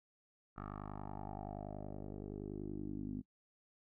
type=tone with low-pass filter sweep; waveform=10% pulse; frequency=50.6 Hz; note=G#1; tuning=44 cents flat; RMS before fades=-45 dBFS; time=0.56-3.22 s; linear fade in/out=20 ms; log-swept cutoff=1300 to 250 Hz; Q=4.4; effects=noise-tail reverb RT60 0.1 s tail -21 dB re dry